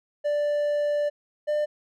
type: tone pair in turn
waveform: triangle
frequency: 587.3 / 597.6 Hz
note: D5 / D5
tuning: 0 / +30 cents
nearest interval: unison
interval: 30 cents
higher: second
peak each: -20 dBFS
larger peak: neither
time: 0.24-1.1 / 1.47-1.66 s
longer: first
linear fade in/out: 20 ms
effects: none